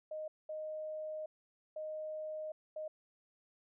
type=tone bursts at uneven times; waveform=sine; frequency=620 Hz; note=D#5; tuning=6 cents flat; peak=-39 dBFS; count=4; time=0.11-0.28 / 0.49-1.26 / 1.76-2.52 / 2.76-2.88 s; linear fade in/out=5 ms; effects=none